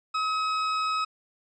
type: tone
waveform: 40% pulse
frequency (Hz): 1276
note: D#6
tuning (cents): +43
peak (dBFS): -24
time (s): 0.14-1.05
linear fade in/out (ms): 10
effects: resampled to 16000 Hz + 11-bit